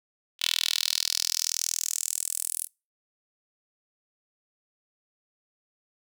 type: tone with high-pass filter sweep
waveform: 10% pulse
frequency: 40.82 Hz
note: E1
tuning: 16 cents flat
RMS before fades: -29 dBFS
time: 0.39-2.68 s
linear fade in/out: 50 ms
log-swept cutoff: 3300 to 10000 Hz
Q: 3.1
effects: noise-tail reverb RT60 0.3 s tail -26 dB re dry